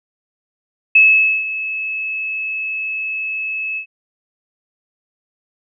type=tone with ADSR envelope; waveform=sine; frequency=2594 Hz; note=E7; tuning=28 cents flat; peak=-5 dBFS; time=0.95-3.86 s; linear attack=7 ms; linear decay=480 ms; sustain=-15 dB; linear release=89 ms; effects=none